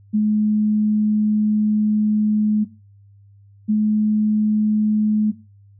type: tone pair in turn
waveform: sine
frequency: 212.4 / 213.2 Hz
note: G#3 / G#3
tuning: +39 / +46 cents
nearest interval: unison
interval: 7 cents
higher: second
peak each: -14 dBFS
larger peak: neither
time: 0.13-2.65 / 3.68-5.32 s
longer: first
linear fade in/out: 20 ms
effects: noise-tail reverb RT60 0.3 s tail -17 dB re dry + added 100 Hz sine -46 dBFS peak until 5.79 s